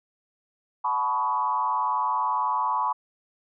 sine tone with frequency modulation, 992 Hz, B5, 7 cents sharp, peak -22 dBFS, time 0.84-2.93 s, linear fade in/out 10 ms, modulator 122 Hz, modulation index 1.2, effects none

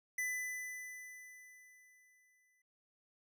square tone with exponential decay, 2000 Hz, B6, 21 cents sharp, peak -35 dBFS, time 0.18-2.62 s, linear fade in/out 5 ms, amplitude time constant 530 ms, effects none

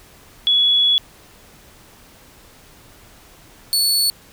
sine / sawtooth tone pair in turn, 3384 / 4431 Hz, G#7 / C#8, +32 / -2 cents, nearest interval perfect fourth, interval 466 cents, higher second, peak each -12 dBFS, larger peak neither, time 0.47-0.98 / 3.73-4.1 s, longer first, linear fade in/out 0 ms, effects pink hiss -47 dBFS RMS until 4.32 s

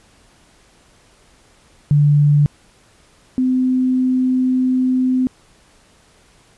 sine tone pair in turn, 146.3 / 256.1 Hz, D3 / C4, -6 / -37 cents, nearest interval minor seventh, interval 969 cents, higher second, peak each -9 / -13 dBFS, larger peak first, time 1.91-2.46 / 3.38-5.27 s, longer second, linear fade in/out 0 ms, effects pink hiss -52 dBFS RMS until 6.57 s + resampled to 24000 Hz

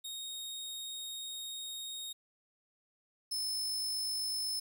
sawtooth tone pair in turn, 3729 / 5242 Hz, A#7 / E8, 0 / -11 cents, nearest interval tritone, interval 589 cents, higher second, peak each -37 / -31 dBFS, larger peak second, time 0.04-2.13 / 3.31-4.6 s, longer first, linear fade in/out 10 ms, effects 11-bit

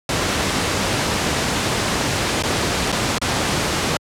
pink noise with dropouts, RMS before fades -19 dBFS, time 0.09-3.97 s, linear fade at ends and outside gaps 2 ms, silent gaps 2.425-2.435 / 2.919-2.925 / 3.183-3.215 s, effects high-pass 80 Hz 12 dB/octave + low-pass 8000 Hz 12 dB/octave

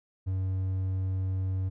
triangle tone, 94.3 Hz, F#2, 33 cents sharp, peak -25 dBFS, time 0.26-1.7 s, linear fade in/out 20 ms, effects none

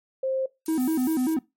sine tone, 528 Hz, C5, 16 cents sharp, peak -23 dBFS, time 0.23-0.46 s, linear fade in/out 5 ms
violet noise, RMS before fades -36 dBFS, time 0.66-1.34 s, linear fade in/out 0 ms
triangle tone with vibrato, 285 Hz, C#4, 48 cents sharp, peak -19 dBFS, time 0.68-1.39 s, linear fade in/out 5 ms, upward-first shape square, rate 5.1 Hz, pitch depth 200 cents each way
effects noise-tail reverb RT60 0.2 s tail -19 dB re dry + MP3 64 kbps

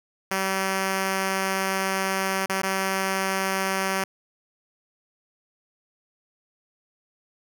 5% pulse tone with dropouts, 191.9 Hz, G3, 37 cents flat, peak -12 dBFS, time 0.31-4.04 s, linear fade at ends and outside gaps 5 ms, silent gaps 2.46-2.495 / 2.619-2.632 s, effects none

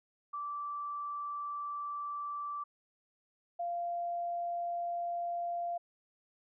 sine tone pair in turn, 1165 / 692.7 Hz, D6 / F5, -14 / -14 cents, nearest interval major sixth, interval 900 cents, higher first, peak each -36 / -33 dBFS, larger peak second, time 0.33-2.64 / 3.59-5.78 s, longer first, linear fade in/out 10 ms, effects none

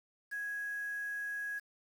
sine tone with quantisation, 1661.2 Hz, G#6, in tune, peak -36 dBFS, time 0.31-1.6 s, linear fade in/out 20 ms, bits 9, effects none

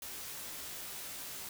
white noise with comb filter, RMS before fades -44 dBFS, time 0.02-1.49 s, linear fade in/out 2 ms, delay 17 ms, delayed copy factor -0.9, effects none

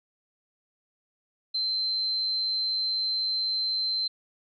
sine tone, 4102 Hz, C8, 35 cents flat, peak -25 dBFS, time 1.54-4.08 s, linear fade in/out 10 ms, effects none

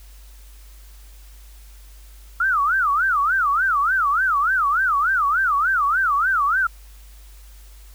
sine tone with vibrato, 1326 Hz, E6, 10 cents sharp, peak -16 dBFS, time 2.4-6.67 s, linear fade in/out 5 ms, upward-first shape sine, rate 3.4 Hz, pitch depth 300 cents each way, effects added 50 Hz sine -41 dBFS peak until 7.94 s + white hiss -52 dBFS RMS until 7.94 s

